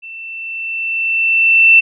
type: tone with level ramp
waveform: sine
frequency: 2678 Hz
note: E7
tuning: 27 cents sharp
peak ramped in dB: -29 to -3 dBFS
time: 0.02-1.81 s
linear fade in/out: 20 ms
effects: none